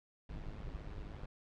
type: noise with amplitude modulation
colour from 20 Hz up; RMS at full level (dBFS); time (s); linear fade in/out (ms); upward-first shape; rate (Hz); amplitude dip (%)
brown; -42; 0.29-1.26; 5; sine; 103; 65
effects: low-pass 4000 Hz 12 dB/octave